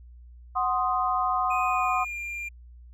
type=chord; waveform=sine; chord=C diminished; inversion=second; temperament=equal; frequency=740 / 1046.5 / 1244.5 Hz; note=Gb5 / C6 / Eb6; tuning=0 / 0 / 0 cents; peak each=-27 dBFS; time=0.55-2.05 s; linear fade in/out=20 ms
type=tone with pitch glide; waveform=triangle; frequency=2495 to 2392 Hz; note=D#7 to D7; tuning=+4 to +31 cents; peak=-30 dBFS; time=1.5-2.49 s; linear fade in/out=10 ms; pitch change=-73 cents; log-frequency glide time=1.64-2.19 s
effects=added 60 Hz sine -45 dBFS peak until 2.93 s